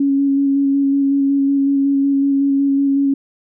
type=tone with vibrato; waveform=sine; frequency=277.2 Hz; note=C#4; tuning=in tune; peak=-12 dBFS; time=0-3.14 s; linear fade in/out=5 ms; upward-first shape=square; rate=5.4 Hz; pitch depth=12 cents each way; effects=none